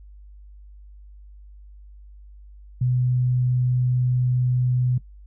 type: tone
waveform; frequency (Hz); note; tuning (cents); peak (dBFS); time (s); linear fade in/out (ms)
sine; 125.3; B2; +25; -18; 2.81-4.98; 5
effects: noise-tail reverb RT60 0.1 s tail -18 dB re dry + added 50 Hz sine -42 dBFS peak until 5.26 s